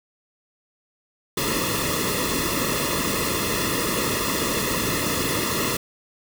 pink noise with comb filter, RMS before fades -24 dBFS, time 1.37-5.77 s, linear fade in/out 5 ms, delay 1.3 ms, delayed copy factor -1, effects none

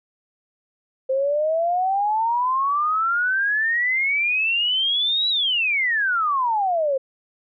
sine exponential two-way sweep, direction up then down, 520 to 3951 to 520 Hz, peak -18 dBFS, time 1.09-6.98 s, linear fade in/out 10 ms, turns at 5.29 s, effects none

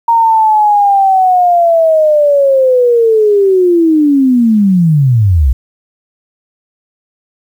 sine linear sweep, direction down, 932.3 to 57.9 Hz, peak -5 dBFS, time 0.08-5.53 s, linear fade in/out 5 ms, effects 7-bit

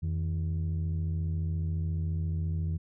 sine tone pair together, 85.87 / 160.2 Hz, F2 / E3, -29 / -49 cents, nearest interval major seventh, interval 1080 cents, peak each -27 / -31 dBFS, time 0.02-2.78 s, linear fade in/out 20 ms, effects tanh soft clip ceiling -25 dBFS

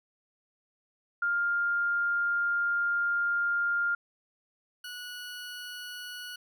sine / 20% pulse tone pair in turn, 1403 / 1467.1 Hz, F6 / F#6, +8 / -15 cents, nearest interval minor second, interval 77 cents, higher second, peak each -25 / -34 dBFS, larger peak first, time 1.22-3.95 / 4.84-6.36 s, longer first, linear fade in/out 5 ms, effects none

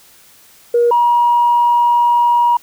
sine tone pair in turn, 476 / 955.6 Hz, A#4 / A#5, +36 / +43 cents, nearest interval octave, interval 1207 cents, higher second, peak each -8 dBFS, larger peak neither, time 0.74-0.91 / 0.91-2.57 s, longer second, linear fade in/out 5 ms, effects tanh soft clip ceiling -4 dBFS + white hiss -46 dBFS RMS until 2.62 s

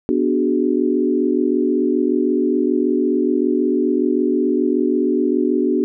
sine chord, G# half-diminished seventh, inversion first, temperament equal, 246.9 / 293.7 / 370 / 415.3 Hz, B3 / D4 / F#4 / G#4, 0 / 0 / 0 / 0 cents, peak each -20 / -19 / -19 / -24 dBFS, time 0.09-5.84 s, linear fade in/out 0 ms, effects none

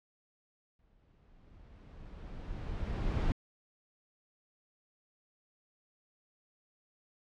brown noise with exponential growth, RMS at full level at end -29 dBFS, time 0.79-3.32 s, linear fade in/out 1 ms, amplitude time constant 550 ms, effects low-pass 4000 Hz 12 dB/octave

